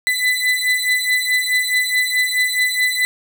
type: beating tone pair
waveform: 35% pulse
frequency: 2000 / 2004.7 Hz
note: B6 / B6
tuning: +21 / +25 cents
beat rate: 4.7 Hz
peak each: -17 dBFS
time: 0.07-3.05 s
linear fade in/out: 0 ms
effects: none